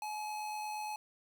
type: tone with amplitude modulation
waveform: square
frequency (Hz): 850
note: G#5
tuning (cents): +40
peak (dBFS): -37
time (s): 0.02-0.96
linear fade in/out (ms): 2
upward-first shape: sine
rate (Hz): 88.5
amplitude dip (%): 30
effects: 11-bit